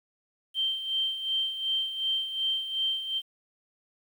sine tone with tremolo, 3136 Hz, G7, in tune, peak -24 dBFS, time 0.54-3.22 s, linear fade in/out 50 ms, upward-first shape sine, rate 2.7 Hz, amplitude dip 65%, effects 9-bit

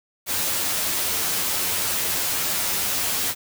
white noise with comb filter, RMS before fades -24 dBFS, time 0.26-3.35 s, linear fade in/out 50 ms, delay 11 ms, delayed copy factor +0.65, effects none

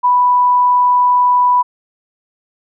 sine tone, 987.8 Hz, B5, in tune, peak -8 dBFS, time 0.03-1.63 s, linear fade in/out 20 ms, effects none

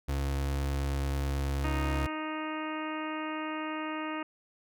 35% pulse tone, 69.3 Hz, C#2, in tune, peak -27 dBFS, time 0.08-2.07 s, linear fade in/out 10 ms
harmonic tone, 310.6 Hz, D#4, 3 cents flat, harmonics 1 / 2 / 3 / 4 / 5 / 6 / 7 / 8 / 9, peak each -36 / -42 / -41 / -40 / -47 / -45 / -47 / -47 / -47 dBFS, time 1.64-4.23 s, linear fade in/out 5 ms
effects none

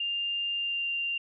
sine tone with pitch glide, 2800 to 2782 Hz, F7 to F7, +4 to -7 cents, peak -28 dBFS, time 0-1.18 s, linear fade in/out 5 ms, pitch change -11 cents, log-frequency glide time 0.55-0.88 s, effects none

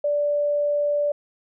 sine tone, 584 Hz, D5, 10 cents flat, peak -19 dBFS, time 0.04-1.12 s, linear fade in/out 5 ms, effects none

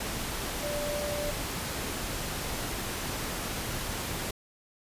sine tone in noise, 587.3 Hz, D5, in tune, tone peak -32 dBFS, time 0.63-1.31 s, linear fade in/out 5 ms, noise pink, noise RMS -34 dBFS, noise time 0-4.31 s, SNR -1 dB, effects resampled to 32000 Hz

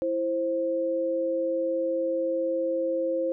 sine tone pair together, 331.7 / 527 Hz, E4 / C5, +11 / +12 cents, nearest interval minor sixth, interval 801 cents, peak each -30 / -25 dBFS, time 0.02-3.32 s, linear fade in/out 0 ms, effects none

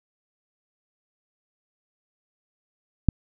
click, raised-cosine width 5 ms, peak -4 dBFS, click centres 3.087 s, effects none

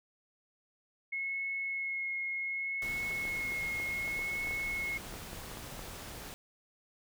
sine tone with vibrato, 2174 Hz, C#7, 34 cents flat, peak -33 dBFS, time 1.12-4.98 s, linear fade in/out 10 ms, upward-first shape sine, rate 0.67 Hz, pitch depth 13 cents each way
pink noise, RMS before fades -45 dBFS, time 2.82-6.34 s, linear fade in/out 0 ms
clicks, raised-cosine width 1 ms, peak -31 dBFS, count 12, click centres 3.253 / 3.52 / 3.8 / 4.078 / 4.192 / 4.471 / 4.51 / 5.14 / 5.331 / 5.515 / 5.572 / 5.793 s
effects none

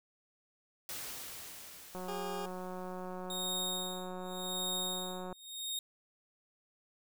white noise with exponential decay, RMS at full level -41 dBFS, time 0.89-4.34 s, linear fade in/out 1 ms, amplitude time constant 750 ms
click train, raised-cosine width 1 ms, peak -30 dBFS, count 619, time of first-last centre 1.95-5.327 s, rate 183 Hz
20% pulse tone, 406.7 Hz, G#4, 36 cents flat, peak -34 dBFS, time 2.08-2.46 s, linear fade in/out 5 ms
sawtooth tone with tremolo, 3714 Hz, A#7, 7 cents flat, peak -31 dBFS, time 3.3-5.79 s, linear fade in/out 2 ms, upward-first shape sine, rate 0.87 Hz, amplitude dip 95%
effects none

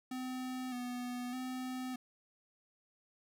square tone with vibrato, 251 Hz, B3, 28 cents sharp, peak -39 dBFS, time 0.11-1.96 s, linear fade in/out 5 ms, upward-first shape square, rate 0.82 Hz, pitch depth 32 cents each way, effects none

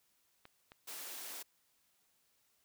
clicks, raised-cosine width 0.3 ms, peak -37 dBFS, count 2, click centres 0.454 / 0.719 s
white high-pass noise, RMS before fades -46 dBFS, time 0.87-1.43 s, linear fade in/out 10 ms, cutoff 240 Hz, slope 48 dB/octave
effects white hiss -75 dBFS RMS until 2.64 s

